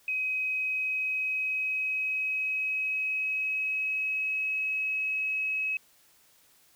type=tone with pitch glide; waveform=sine; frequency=2529 to 2561 Hz; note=D#7 to D#7; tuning=+28 to +49 cents; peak=-27 dBFS; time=0.08-5.77 s; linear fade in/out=2 ms; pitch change=+21 cents; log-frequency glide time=0.41-4.53 s; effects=white hiss -62 dBFS RMS until 6.75 s